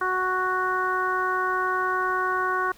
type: harmonic tone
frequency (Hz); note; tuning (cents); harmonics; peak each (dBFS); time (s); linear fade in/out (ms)
370; F#4; 0; 1 / 2 / 3 / 4 / 5; -30 / -33 / -25 / -27 / -37; 0.01-2.72; 5
effects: pink hiss -53 dBFS RMS until 2.77 s